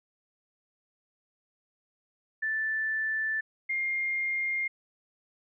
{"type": "tone pair in turn", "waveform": "sine", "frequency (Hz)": [1760, 2120], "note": ["A6", "C7"], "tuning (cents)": [0, 22], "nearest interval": "minor third", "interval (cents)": 322, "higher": "second", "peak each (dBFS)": -27, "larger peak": "neither", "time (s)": [[2.42, 3.41], [3.69, 4.68]], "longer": "neither", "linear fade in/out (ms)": 10, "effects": []}